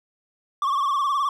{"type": "tone with vibrato", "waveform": "triangle", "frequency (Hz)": 1123, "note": "C#6", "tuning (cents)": 22, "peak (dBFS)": -18, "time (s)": [0.62, 1.29], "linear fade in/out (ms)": 2, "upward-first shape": "sine", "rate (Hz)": 19, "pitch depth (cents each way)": 88, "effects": []}